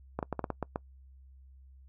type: clicks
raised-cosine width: 1 ms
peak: -18 dBFS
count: 8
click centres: 0.19 / 0.228 / 0.327 / 0.393 / 0.442 / 0.503 / 0.627 / 0.759 s
effects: noise-tail reverb RT60 0.1 s tail -24 dB re dry + added 66 Hz sine -52 dBFS peak until 1.88 s